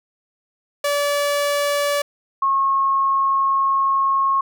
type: tone pair in turn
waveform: sawtooth / sine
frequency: 576 / 1087.3 Hz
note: D5 / C#6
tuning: -34 / -34 cents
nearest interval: major seventh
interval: 1100 cents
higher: second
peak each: -14 / -15 dBFS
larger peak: first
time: 0.84-2.02 / 2.42-4.41 s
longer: second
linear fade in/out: 5 ms
effects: none

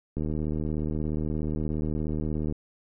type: click train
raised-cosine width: 3 ms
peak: -18 dBFS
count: 182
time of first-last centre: 0.17-2.524 s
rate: 76.9 Hz
effects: none

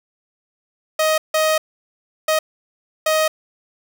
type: tone bursts at uneven times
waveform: sawtooth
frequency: 627 Hz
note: D#5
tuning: 13 cents sharp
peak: -11 dBFS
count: 4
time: 0.99-1.18 / 1.34-1.58 / 2.28-2.39 / 3.06-3.28 s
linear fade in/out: 5 ms
effects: none

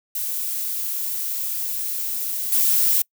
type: noise with level steps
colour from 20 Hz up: violet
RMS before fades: -26 / -18 dBFS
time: 0.15-3.02 s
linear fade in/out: 5 ms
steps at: 2.52 s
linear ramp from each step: 5 ms
effects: noise-tail reverb RT60 0.1 s tail -26 dB re dry

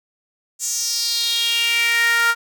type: tone with high-pass filter sweep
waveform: sawtooth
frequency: 466.2 Hz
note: A#4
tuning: in tune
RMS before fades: -19 dBFS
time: 0.59-2.35 s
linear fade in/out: 50 ms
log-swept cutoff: 7200 to 1400 Hz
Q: 4.5
effects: none

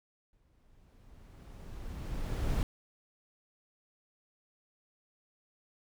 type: noise with exponential growth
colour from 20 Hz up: brown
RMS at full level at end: -29 dBFS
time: 0.33-2.63 s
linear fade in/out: 1 ms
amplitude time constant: 500 ms
effects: none

